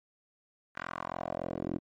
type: tone with band-pass filter sweep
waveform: 10% pulse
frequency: 43.54 Hz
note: F1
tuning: 5 cents flat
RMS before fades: -37 dBFS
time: 0.75-1.79 s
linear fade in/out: 20 ms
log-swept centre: 1600 to 310 Hz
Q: 2.6
effects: MP3 48 kbps